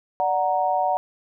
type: chord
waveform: sine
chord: D augmented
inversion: none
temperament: equal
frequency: 587.3 / 740 / 932.3 Hz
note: D5 / F#5 / A#5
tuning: 0 / 0 / 0 cents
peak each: -26 / -21 / -25 dBFS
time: 0.2-0.97 s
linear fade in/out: 0 ms
effects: none